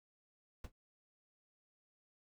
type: noise with exponential decay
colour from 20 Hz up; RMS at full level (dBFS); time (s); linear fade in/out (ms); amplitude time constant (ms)
brown; -38; 0.64-0.72; 5; 16
effects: none